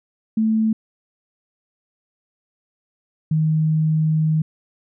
sine tone pair in turn, 220 / 156.72 Hz, A3 / D#3, 0 / +13 cents, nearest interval tritone, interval 587 cents, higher first, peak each -15 dBFS, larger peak neither, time 0.37-0.73 / 3.31-4.42 s, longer second, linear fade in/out 5 ms, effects none

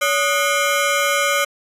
20% pulse ring-modulated tone, 903 Hz, A5, 45 cents sharp, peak -8 dBFS, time 0.01-1.45 s, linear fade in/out 10 ms, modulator 336 Hz, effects resampled to 32000 Hz

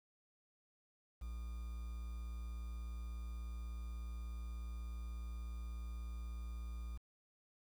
triangle tone with quantisation, 58.27 Hz, A#1, in tune, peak -40 dBFS, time 1.21-6.98 s, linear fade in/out 10 ms, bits 10, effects none

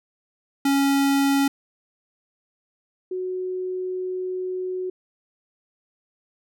square / sine tone pair in turn, 277.2 / 368.9 Hz, C#4 / F#4, 0 / -5 cents, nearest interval perfect fourth, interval 495 cents, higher second, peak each -18 / -25 dBFS, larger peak first, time 0.65-1.48 / 3.11-4.9 s, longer second, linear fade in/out 5 ms, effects none

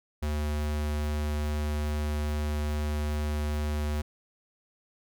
square tone, 74.8 Hz, D2, 32 cents sharp, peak -28 dBFS, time 0.22-4.02 s, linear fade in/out 10 ms, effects none

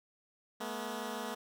10% pulse tone pair together, 214.9 / 241.2 Hz, A3 / B3, -41 / -41 cents, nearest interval major second, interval 200 cents, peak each -32 / -32 dBFS, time 0.6-1.35 s, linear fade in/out 10 ms, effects none

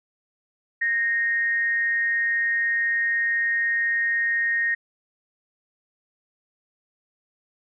sine tone with frequency modulation, 1858 Hz, A#6, 6 cents flat, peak -20 dBFS, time 0.81-4.75 s, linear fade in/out 10 ms, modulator 226 Hz, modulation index 0.27, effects none

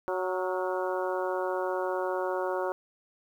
harmonic tone with a mistuned harmonic, 185 Hz, F#3, in tune, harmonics 2 / 3 / 4 / 5 / 6 / 7 / 8, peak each -32 / -32 / -38 / -36 / -39 / -42 / -41 dBFS, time 0.08-2.72 s, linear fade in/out 0 ms, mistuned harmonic 8, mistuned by -52 cents, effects 10-bit

